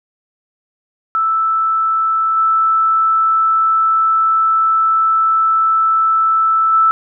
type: tone with level steps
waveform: sine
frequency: 1318.5 Hz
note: E6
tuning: in tune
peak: -12 / -10 / -8 dBFS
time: 1.15-6.91 s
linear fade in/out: 0 ms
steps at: 2.36 / 6.72 s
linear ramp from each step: 20 ms
effects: none